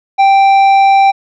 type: tone with tanh clipping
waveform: sine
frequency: 784 Hz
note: G5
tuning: in tune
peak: -6 dBFS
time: 0.18-1.12 s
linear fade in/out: 20 ms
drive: 9 dB
effects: none